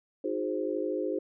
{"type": "chord", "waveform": "sine", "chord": "Ab dominant seventh", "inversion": "second", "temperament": "equal with one note detuned", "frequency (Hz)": [311.1, 362.2, 415.3, 523.3], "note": ["Eb4", "Gb4", "Ab4", "C5"], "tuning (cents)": [0, -37, 0, 0], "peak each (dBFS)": -34, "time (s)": [0.24, 1.19], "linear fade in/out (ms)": 5, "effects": []}